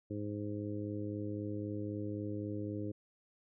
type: harmonic tone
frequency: 103.83 Hz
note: G#2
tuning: in tune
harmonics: 1 / 2 / 3 / 4 / 5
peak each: -41 / -45 / -40 / -46 / -47 dBFS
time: 0.1-2.92 s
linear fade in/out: 10 ms
effects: none